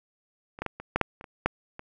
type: clicks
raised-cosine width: 0.5 ms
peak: -27 / -16 / -15 / -23 / -8 / -6 / -27 / -27 / -7 / -24 dBFS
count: 10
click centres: 0.589 / 0.62 / 0.663 / 0.8 / 0.96 / 1.013 / 1.211 / 1.242 / 1.46 / 1.794 s
effects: none